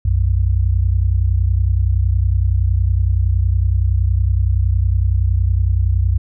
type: tone pair together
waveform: sine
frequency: 61.74 / 92.5 Hz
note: B1 / F#2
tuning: 0 / 0 cents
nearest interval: perfect fifth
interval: 700 cents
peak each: -15 dBFS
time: 0.05-6.18 s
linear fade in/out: 5 ms
effects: none